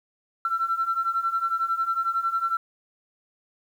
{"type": "beating tone pair", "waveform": "sine", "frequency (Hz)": [1342, 1353], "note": ["E6", "E6"], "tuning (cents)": [31, 45], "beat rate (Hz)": 11, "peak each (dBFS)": [-27, -24], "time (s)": [0.45, 2.57], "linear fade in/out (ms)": 2, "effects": ["tanh soft clip ceiling -15 dBFS", "9-bit"]}